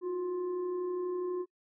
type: tone with frequency modulation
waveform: sine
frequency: 361.6 Hz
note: F#4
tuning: 40 cents flat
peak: -31 dBFS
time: 0.01-1.46 s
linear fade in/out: 50 ms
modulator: 691 Hz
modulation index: 0.35
effects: noise-tail reverb RT60 0.1 s tail -26 dB re dry